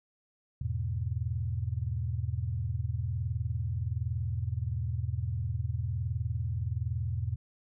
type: chord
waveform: sine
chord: E major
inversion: none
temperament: equal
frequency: 82.41 / 103.83 / 123.47 Hz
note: E2 / G#2 / B2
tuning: 0 / 0 / 0 cents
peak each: -34 dBFS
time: 0.61-7.36 s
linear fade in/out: 5 ms
effects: none